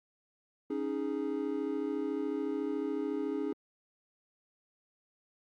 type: chord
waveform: triangle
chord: C# suspended second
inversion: none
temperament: equal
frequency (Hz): 277.2 / 311.1 / 415.3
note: C#4 / D#4 / G#4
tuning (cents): 0 / 0 / 0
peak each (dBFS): -34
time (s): 0.7-3.53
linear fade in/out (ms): 5
effects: Opus 48 kbps